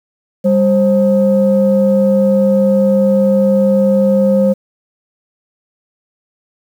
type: tone pair together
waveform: sine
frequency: 198.34 / 530 Hz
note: G3 / C5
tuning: +21 / +22 cents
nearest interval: octave + perfect fourth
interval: 1701 cents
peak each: -10 dBFS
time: 0.44-4.54 s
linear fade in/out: 20 ms
effects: tanh soft clip ceiling -2 dBFS + 7-bit